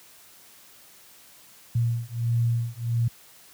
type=beating tone pair; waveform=sine; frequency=116.54 / 118.04 Hz; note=A#2 / A#2; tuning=0 / +22 cents; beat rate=1.5 Hz; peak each=-25 dBFS; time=1.75-3.08 s; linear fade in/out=5 ms; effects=white hiss -52 dBFS RMS until 3.53 s + high-pass 60 Hz 12 dB/octave